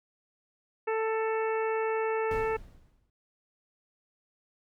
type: harmonic tone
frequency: 442.7 Hz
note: A4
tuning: 11 cents sharp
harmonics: 1 / 2 / 3 / 4 / 5 / 6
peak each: -28 / -34 / -38 / -40 / -42 / -44 dBFS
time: 0.87-2.57 s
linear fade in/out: 10 ms
type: noise with exponential decay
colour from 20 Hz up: brown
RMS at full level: -33 dBFS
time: 2.31-3.1 s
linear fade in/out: 1 ms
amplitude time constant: 170 ms
effects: none